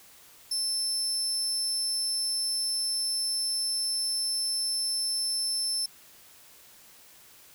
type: tone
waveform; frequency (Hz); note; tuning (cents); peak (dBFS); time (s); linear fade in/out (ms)
30% pulse; 5300; E8; +9; -23; 0.51-5.86; 5
effects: white hiss -54 dBFS RMS until 7.54 s